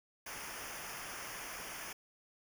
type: noise with comb filter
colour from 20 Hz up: pink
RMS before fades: -45 dBFS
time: 0.26-1.93 s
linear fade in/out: 5 ms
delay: 0.25 ms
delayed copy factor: -0.8
effects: none